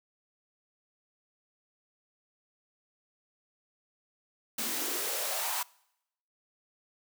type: noise with high-pass filter sweep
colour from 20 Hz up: white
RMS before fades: -33 dBFS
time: 4.58-5.63 s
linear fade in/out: 5 ms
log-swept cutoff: 210 to 1000 Hz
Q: 3.7
effects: noise-tail reverb RT60 0.8 s tail -24 dB re dry